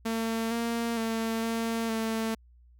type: tone with pitch steps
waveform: sawtooth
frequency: 226.1 / 232.5 / 225.4 / 227.9 / 223.4 Hz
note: A3 / A#3 / A3 / A#3 / A3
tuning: +47 / -4 / +42 / -39 / +27 cents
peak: -24 dBFS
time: 0.05-2.35 s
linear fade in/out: 10 ms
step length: 460 ms
effects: added 60 Hz sine -54 dBFS peak until 2.79 s